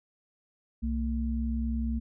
sine tone pair together, 63.87 / 227.6 Hz, C2 / A#3, -41 / -41 cents, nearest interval octave + minor seventh, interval 2200 cents, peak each -29 / -31 dBFS, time 0.82-2 s, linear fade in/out 20 ms, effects none

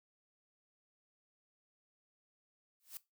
blue noise with exponential growth, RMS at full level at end -42 dBFS, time 2.8-2.97 s, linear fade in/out 0 ms, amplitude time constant 36 ms, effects noise-tail reverb RT60 0.2 s tail -18 dB re dry

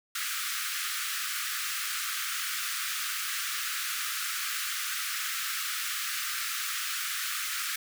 pink high-pass noise, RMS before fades -33 dBFS, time 0.15-7.76 s, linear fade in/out 5 ms, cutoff 1200 Hz, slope 96 dB/octave, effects none

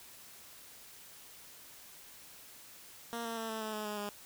10% pulse tone with pitch steps, 233.1 / 229 / 224.9 / 220.9 / 217 / 213.1 / 209.4 / 205.6 Hz, A#3 / A#3 / A3 / A3 / A3 / G#3 / G#3 / G#3, 0 / -31 / +38 / +7 / -24 / +45 / +15 / -17 cents, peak -29 dBFS, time 3.13-4.09 s, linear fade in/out 0 ms, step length 120 ms, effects white hiss -54 dBFS RMS until 4.25 s

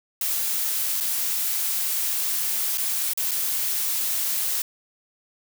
blue noise with dropouts, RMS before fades -25 dBFS, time 0.21-4.62 s, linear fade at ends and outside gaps 2 ms, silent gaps 1.003-1.007 / 2.774-2.781 / 3.135-3.174 / 3.311-3.315 s, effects none

